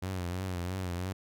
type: tone with vibrato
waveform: sawtooth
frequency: 91 Hz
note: F#2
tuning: 28 cents flat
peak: -29 dBFS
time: 0.02-1.13 s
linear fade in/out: 10 ms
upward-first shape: triangle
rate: 3 Hz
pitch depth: 94 cents each way
effects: none